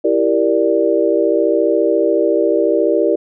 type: chord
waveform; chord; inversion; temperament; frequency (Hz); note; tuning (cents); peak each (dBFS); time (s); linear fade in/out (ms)
sine; E half-diminished seventh; none; equal with one note detuned; 331.2 / 392 / 466.2 / 587.3; E4 / G4 / Bb4 / D5; +8 / 0 / 0 / 0; -17; 0.04-3.16; 10
effects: none